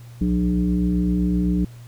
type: tone with frequency modulation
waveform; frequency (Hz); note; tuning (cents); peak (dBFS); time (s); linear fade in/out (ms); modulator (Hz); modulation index
sine; 180.9; F#3; -39; -17; 0.21-1.65; 5; 118; 0.98
effects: added 119 Hz sine -38 dBFS peak until 1.87 s + pink hiss -52 dBFS RMS until 1.87 s